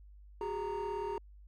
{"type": "tone cluster", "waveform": "triangle", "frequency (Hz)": [374.1, 411.7, 927], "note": ["F#4", "G#4", "A#5"], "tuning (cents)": [19, -15, -10], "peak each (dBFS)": [-37, -35, -36], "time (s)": [0.41, 1.18], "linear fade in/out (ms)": 2, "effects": ["tanh soft clip ceiling -29 dBFS", "added 50 Hz sine -52 dBFS peak until 1.47 s"]}